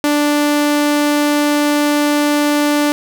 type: tone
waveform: sawtooth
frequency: 293.7 Hz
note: D4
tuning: in tune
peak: -8 dBFS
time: 0.04-2.92 s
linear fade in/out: 0 ms
effects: none